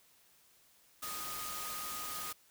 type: tone in noise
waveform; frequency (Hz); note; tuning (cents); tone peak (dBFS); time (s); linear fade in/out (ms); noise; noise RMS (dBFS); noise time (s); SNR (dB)
sine; 1241; D#6; -5; -44; 1.02-2.33; 10; white; -42; 1.02-2.33; -5
effects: white hiss -66 dBFS RMS until 2.5 s